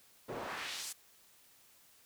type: noise with band-pass filter sweep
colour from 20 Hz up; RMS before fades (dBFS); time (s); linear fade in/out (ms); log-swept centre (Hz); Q
pink; -42; 0.28-0.93; 10; 380 to 9700; 1.1
effects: white hiss -64 dBFS RMS until 2.05 s